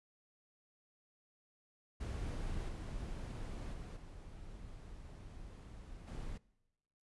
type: noise with level steps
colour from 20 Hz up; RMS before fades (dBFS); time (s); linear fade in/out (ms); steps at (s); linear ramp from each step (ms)
brown; -40 / -43 / -46 / -51 / -44; 2-6.38; 10; 2.68 / 3.73 / 3.96 / 6.07; 10
effects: noise-tail reverb RT60 1.0 s tail -23 dB re dry + resampled to 24000 Hz